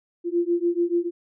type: beating tone pair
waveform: sine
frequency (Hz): 342.1 / 349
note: F4 / F4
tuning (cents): -36 / -1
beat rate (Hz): 6.9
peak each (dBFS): -23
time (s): 0.24-1.11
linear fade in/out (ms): 50
effects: none